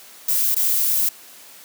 violet noise with dropouts, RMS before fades -19 dBFS, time 0.28-1.09 s, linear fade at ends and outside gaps 5 ms, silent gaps 0.547-0.563 s, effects white hiss -44 dBFS RMS until 1.64 s + high-pass 200 Hz 12 dB/octave

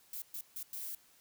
violet noise bursts at uneven times, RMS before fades -42 dBFS, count 4, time 0.13-0.22 / 0.34-0.41 / 0.56-0.63 / 0.73-0.95 s, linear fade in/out 2 ms, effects white hiss -65 dBFS RMS until 1.2 s

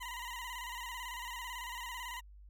20% pulse tone with vibrato, 977 Hz, B5, 19 cents flat, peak -36 dBFS, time 0-2.21 s, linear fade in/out 20 ms, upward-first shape square, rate 18 Hz, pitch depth 62 cents each way, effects added 50 Hz sine -52 dBFS peak until 2.49 s

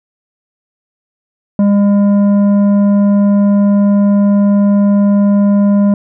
triangle tone with tanh clipping, 202.3 Hz, G#3, 45 cents flat, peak -8 dBFS, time 1.59-5.94 s, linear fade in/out 2 ms, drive 13 dB, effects none

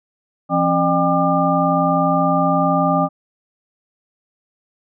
sine tone cluster, 170.1 / 269.3 / 606 / 795 / 1198 Hz, F3 / C#4 / D#5 / G5 / D6, -45 / -50 / -46 / +24 / +34 cents, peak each -20 dBFS, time 0.49-3.09 s, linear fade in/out 50 ms, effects none

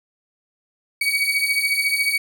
35% pulse beating tone pair, 2250 / 2264 Hz, C#7 / C#7, +25 / +36 cents, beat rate 14 Hz, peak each -20 / -19 dBFS, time 1.01-2.18 s, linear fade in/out 5 ms, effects none

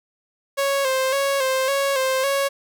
sawtooth tone with vibrato, 539 Hz, C#5, 49 cents flat, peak -15 dBFS, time 0.57-2.49 s, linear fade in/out 20 ms, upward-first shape square, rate 1.8 Hz, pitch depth 47 cents each way, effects none

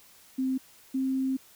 sine tone pair in turn, 261.6 / 264.3 Hz, C4 / C4, 0 / +18 cents, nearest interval unison, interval 18 cents, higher second, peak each -25 dBFS, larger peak neither, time 0.38-0.58 / 0.94-1.37 s, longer second, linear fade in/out 10 ms, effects white hiss -56 dBFS RMS until 1.55 s

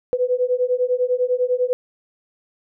sine beating tone pair, 493.9 / 503.9 Hz, B4 / B4, 0 / +35 cents, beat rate 10 Hz, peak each -20 dBFS, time 0.13-1.73 s, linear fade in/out 0 ms, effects none

